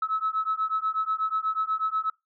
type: beating tone pair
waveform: sine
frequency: 1292 / 1300.2 Hz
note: E6 / E6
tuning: -35 / -24 cents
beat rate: 8.2 Hz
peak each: -27 dBFS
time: 0.02-2.1 s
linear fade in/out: 5 ms
effects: noise-tail reverb RT60 0.2 s tail -24 dB re dry + tanh soft clip ceiling -17 dBFS